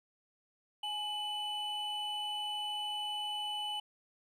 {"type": "tone pair together", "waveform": "triangle", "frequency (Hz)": [839.3, 2991], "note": ["G#5", "F#7"], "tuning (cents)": [18, 18], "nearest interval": "octave + minor seventh", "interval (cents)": 2200, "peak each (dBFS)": [-38, -35], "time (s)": [0.83, 3.8], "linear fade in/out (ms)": 5, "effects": []}